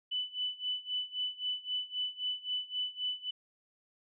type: tone with tremolo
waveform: sine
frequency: 2991 Hz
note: F#7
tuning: 18 cents sharp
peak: -30 dBFS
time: 0.11-3.31 s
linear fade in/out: 10 ms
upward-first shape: sine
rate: 3.8 Hz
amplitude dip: 90%
effects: none